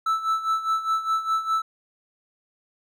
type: tone with tremolo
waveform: triangle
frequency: 1316 Hz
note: E6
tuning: 3 cents flat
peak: -17 dBFS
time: 0.06-1.62 s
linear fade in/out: 5 ms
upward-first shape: sine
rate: 4.9 Hz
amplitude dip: 75%
effects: none